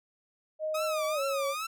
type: tone with pitch glide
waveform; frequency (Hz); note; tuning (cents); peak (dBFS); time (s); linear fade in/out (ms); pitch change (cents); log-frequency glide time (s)
sine; 622.3 to 551.2; D#5 to C#5; 0 to -10; -29; 0.59-1.55; 50; -210; 1.14-1.2
type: tone with vibrato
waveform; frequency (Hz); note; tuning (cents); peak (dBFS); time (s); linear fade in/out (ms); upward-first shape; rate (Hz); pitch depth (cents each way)
sawtooth; 1243; D#6; -2; -29; 0.74-1.67; 10; triangle; 2.4; 160
effects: none

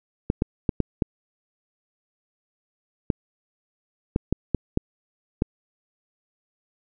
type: clicks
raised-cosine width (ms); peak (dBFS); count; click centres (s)
3; -7; 11; 0.301 / 0.421 / 0.692 / 0.803 / 1.022 / 3.102 / 4.161 / 4.326 / 4.547 / 4.774 / 5.421
effects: none

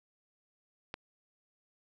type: click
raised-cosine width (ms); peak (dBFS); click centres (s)
0.3; -22; 0.941
effects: none

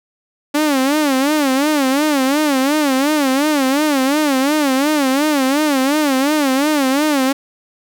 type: tone with vibrato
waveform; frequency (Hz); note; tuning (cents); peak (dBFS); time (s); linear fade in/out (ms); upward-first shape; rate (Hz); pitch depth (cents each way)
sawtooth; 283.1; C#4; +37; -9; 0.54-7.33; 10; sine; 2.8; 150
effects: none

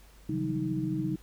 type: tone cluster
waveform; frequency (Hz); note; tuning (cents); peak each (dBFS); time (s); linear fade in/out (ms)
sine; 135.1 / 158.9 / 177.3 / 191.5 / 313.7; C#3 / D#3 / F3 / G3 / D#4; -44 / +37 / +26 / -40 / +14; -34 / -38 / -37 / -37 / -31; 0.29-1.16; 5
effects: added 50 Hz sine -53 dBFS peak until 1.22 s + pink hiss -59 dBFS RMS until 1.22 s

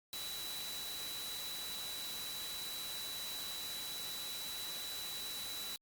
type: tone in noise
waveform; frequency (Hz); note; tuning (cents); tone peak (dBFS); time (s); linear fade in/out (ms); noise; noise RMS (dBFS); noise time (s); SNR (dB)
sine; 3944; B7; -3; -43; 0.13-5.76; 0; white; -45; 0.13-5.76; -1
effects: Opus 48 kbps

